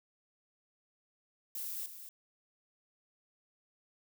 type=noise with echo; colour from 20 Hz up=violet; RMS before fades=-40 dBFS; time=1.55-1.86 s; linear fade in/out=2 ms; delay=230 ms; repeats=1; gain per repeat=-9 dB; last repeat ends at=2.09 s; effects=none